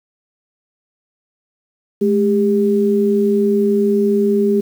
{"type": "tone pair together", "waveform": "sine", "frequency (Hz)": [212, 400.5], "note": ["G#3", "G4"], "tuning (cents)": [36, 37], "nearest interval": "major seventh", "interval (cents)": 1101, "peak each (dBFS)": [-15, -14], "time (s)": [2.01, 4.61], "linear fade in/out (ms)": 10, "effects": ["7-bit"]}